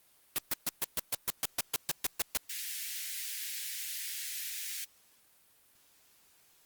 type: noise bursts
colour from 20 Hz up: white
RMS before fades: -30 dBFS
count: 14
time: 0.36-2.372 s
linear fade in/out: 0 ms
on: 23 ms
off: 130 ms
type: high-pass noise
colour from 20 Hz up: white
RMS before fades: -39 dBFS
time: 2.49-4.85 s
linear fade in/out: 10 ms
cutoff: 1700 Hz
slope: 48 dB/octave
effects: white hiss -65 dBFS RMS until 6.65 s + Opus 32 kbps